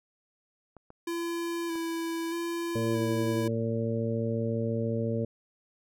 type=clicks; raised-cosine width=1 ms; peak=-34 dBFS; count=3; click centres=0.767 / 0.904 / 1.756 s
type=tone with vibrato; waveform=square; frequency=335.1 Hz; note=E4; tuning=29 cents sharp; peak=-31 dBFS; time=1.07-3.48 s; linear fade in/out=5 ms; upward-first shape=square; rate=0.8 Hz; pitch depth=20 cents each way
type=harmonic tone; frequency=114.2 Hz; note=A#2; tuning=35 cents flat; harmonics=1 / 2 / 3 / 4 / 5; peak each=-31 / -32 / -39 / -33 / -36 dBFS; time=2.75-5.25 s; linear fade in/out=5 ms
effects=none